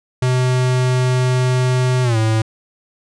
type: tone with pitch glide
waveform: square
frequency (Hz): 127.1 to 110.65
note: C3 to A2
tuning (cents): -50 to +10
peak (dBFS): -14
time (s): 0.22-2.42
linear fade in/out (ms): 5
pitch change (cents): -240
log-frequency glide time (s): 2.03-2.17
effects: resampled to 22050 Hz